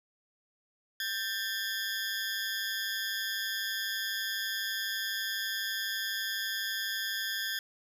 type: ring-modulated tone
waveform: 20% pulse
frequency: 1680 Hz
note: G#6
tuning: 19 cents sharp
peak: -24 dBFS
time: 1-7.59 s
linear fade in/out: 2 ms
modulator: 104 Hz
effects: none